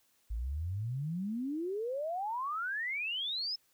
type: exponential sweep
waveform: sine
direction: up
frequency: 51.7 to 5290 Hz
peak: -33 dBFS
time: 0.3-3.56 s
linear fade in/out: 10 ms
effects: white hiss -71 dBFS RMS until 3.73 s